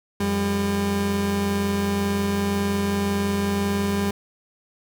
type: tone pair together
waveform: 30% pulse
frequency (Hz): 89.36 / 200.6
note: F2 / G3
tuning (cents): +40 / +40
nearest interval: octave + major second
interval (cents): 1400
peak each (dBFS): -26 / -19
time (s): 0.2-4.11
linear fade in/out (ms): 5
effects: none